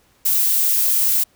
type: noise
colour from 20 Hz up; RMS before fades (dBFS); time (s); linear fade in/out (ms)
violet; -17; 0.25-1.24; 10
effects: pink hiss -58 dBFS RMS until 1.35 s